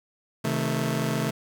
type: chord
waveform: sawtooth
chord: A diminished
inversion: first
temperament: just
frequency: 132 / 158.4 / 220 Hz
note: C3 / Eb3 / A3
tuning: +16 / +31 / 0 cents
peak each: -25 dBFS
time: 0.44-1.31 s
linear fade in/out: 10 ms
effects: 8-bit